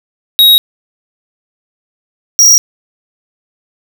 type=tone pair in turn; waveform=square; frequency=3797 / 5689 Hz; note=A#7 / F8; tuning=+31 / +31 cents; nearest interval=perfect fifth; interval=700 cents; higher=second; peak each=-3 dBFS; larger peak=neither; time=0.39-0.58 / 2.39-2.58 s; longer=neither; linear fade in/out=0 ms; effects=none